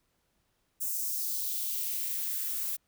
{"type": "noise with high-pass filter sweep", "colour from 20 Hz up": "violet", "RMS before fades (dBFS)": -33, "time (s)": [0.8, 2.77], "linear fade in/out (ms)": 20, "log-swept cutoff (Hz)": [7700, 970], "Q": 1.7, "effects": ["pink hiss -75 dBFS RMS until 2.87 s"]}